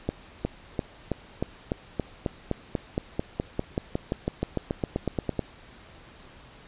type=accelerating click train; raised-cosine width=2 ms; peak=-12 dBFS; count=27; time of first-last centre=0.09-5.393 s; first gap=360 ms; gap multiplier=0.95; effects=pink hiss -50 dBFS RMS until 6.67 s + resampled to 8000 Hz